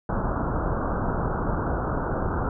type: low-pass noise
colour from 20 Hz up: pink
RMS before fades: -26 dBFS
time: 0.09-2.49 s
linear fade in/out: 2 ms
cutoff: 1500 Hz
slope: 96 dB/octave
effects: none